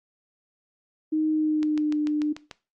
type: tone with pitch glide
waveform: sine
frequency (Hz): 311.1 to 300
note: D#4 to D4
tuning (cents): 0 to +37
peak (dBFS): -21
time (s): 1.12-2.33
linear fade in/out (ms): 10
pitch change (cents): -63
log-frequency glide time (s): 1.29-1.97
type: click train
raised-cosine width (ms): 0.2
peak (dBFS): -20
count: 7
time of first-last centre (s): 1.63-2.512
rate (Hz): 6.8
effects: noise-tail reverb RT60 0.3 s tail -18 dB re dry + Opus 32 kbps